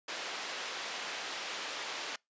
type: band-pass noise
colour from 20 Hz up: white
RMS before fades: -40 dBFS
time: 0.08-2.16 s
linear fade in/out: 5 ms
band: 400 to 3900 Hz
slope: 12 dB/octave
effects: noise-tail reverb RT60 0.2 s tail -26 dB re dry + resampled to 16000 Hz